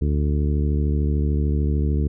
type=harmonic tone; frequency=73.4 Hz; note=D2; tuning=in tune; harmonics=1 / 2 / 3 / 4 / 5 / 6; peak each=-19 / -25 / -29 / -31 / -33 / -35 dBFS; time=0.01-2.08 s; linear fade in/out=10 ms; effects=none